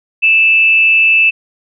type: tone with frequency modulation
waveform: sine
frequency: 2637 Hz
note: E7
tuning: in tune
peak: -6 dBFS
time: 0.22-1.31 s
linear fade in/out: 20 ms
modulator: 212 Hz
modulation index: 0.27
effects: none